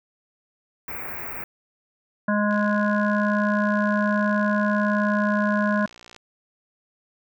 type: band-stop noise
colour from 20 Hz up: white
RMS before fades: -33 dBFS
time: 0.88-1.44 s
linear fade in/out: 2 ms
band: 2500 to 16000 Hz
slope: 96 dB/octave
type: harmonic tone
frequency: 207.7 Hz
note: G#3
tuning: in tune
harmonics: 1 / 3 / 5 / 7 / 8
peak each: -21 / -26 / -28 / -29 / -30 dBFS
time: 2.28-5.86 s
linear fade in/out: 5 ms
type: click train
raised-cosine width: 0.2 ms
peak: -27 dBFS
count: 218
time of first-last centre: 2.51-6.163 s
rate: 59.4 Hz
effects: none